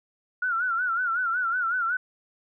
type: tone with vibrato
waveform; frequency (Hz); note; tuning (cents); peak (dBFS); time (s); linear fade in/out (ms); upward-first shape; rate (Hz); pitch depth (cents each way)
sine; 1420; F6; +28; -23; 0.42-1.97; 5; sine; 5.4; 110
effects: none